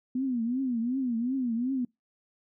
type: tone with vibrato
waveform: sine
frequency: 246.9 Hz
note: B3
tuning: in tune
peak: -26 dBFS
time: 0.15-1.85 s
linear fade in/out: 5 ms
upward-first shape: triangle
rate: 2.7 Hz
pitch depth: 180 cents each way
effects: noise-tail reverb RT60 0.2 s tail -26 dB re dry